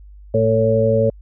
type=harmonic tone; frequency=111.8 Hz; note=A2; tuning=28 cents sharp; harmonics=1 / 2 / 4 / 5; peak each=-19 / -22 / -18 / -16 dBFS; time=0.34-1.1 s; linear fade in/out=5 ms; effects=added 50 Hz sine -38 dBFS peak until 1.21 s